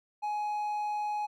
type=tone; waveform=triangle; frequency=838 Hz; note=G#5; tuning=15 cents sharp; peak=-28 dBFS; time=0.22-1.27 s; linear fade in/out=20 ms; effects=none